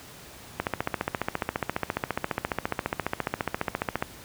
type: click train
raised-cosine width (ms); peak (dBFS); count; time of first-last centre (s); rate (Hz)
0.5; -10; 51; 0.6-4.025; 14.6
effects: pink hiss -46 dBFS RMS until 4.24 s + high-pass 60 Hz 12 dB/octave